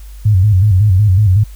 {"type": "tone with vibrato", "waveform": "sine", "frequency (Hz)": 99, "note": "G2", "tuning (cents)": 18, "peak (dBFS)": -6, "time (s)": [0.25, 1.44], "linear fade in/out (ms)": 10, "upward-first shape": "square", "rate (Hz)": 5.4, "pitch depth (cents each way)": 120, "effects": ["added 50 Hz sine -29 dBFS peak until 1.55 s", "white hiss -46 dBFS RMS until 1.55 s"]}